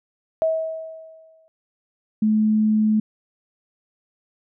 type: tone with exponential decay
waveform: sine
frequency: 643 Hz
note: E5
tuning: 43 cents flat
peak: -15 dBFS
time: 0.42-1.48 s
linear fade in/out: 0 ms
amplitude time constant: 230 ms
type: tone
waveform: sine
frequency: 215.4 Hz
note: A3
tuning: 37 cents flat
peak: -15 dBFS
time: 2.22-3 s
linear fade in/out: 5 ms
effects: none